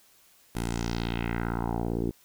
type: tone with low-pass filter sweep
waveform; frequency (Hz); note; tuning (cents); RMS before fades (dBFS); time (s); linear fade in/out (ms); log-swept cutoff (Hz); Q
10% pulse; 57.8; A#1; -14; -30; 0.55-2.11; 5; 12000 to 350; 2.4
effects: white hiss -60 dBFS RMS until 2.24 s